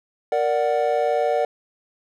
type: chord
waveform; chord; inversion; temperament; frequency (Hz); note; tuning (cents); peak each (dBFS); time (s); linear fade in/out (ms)
triangle; Bb augmented; none; equal; 466.2 / 587.3 / 740; Bb4 / D5 / F#5; 0 / 0 / 0; -21 / -20 / -21; 0.32-1.45; 2
effects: none